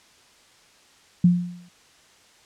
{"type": "tone with exponential decay", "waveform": "sine", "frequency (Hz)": 176.3, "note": "F3", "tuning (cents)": 17, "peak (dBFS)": -10, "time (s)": [1.24, 1.69], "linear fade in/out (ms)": 5, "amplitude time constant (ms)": 97, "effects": ["white hiss -55 dBFS RMS until 2.45 s", "low-pass 7000 Hz 12 dB/octave"]}